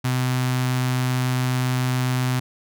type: tone with notch filter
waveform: sawtooth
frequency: 127.3 Hz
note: C3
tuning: 47 cents flat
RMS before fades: -22 dBFS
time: 0.04-2.4 s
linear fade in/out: 10 ms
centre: 470 Hz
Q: 0.98
effects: none